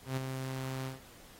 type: tone with ADSR envelope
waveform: sawtooth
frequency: 131.7 Hz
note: C3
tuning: 12 cents sharp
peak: -26 dBFS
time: 0.05-1 s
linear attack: 120 ms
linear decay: 10 ms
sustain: -6 dB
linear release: 140 ms
effects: pink hiss -56 dBFS RMS until 1.39 s + AAC 48 kbps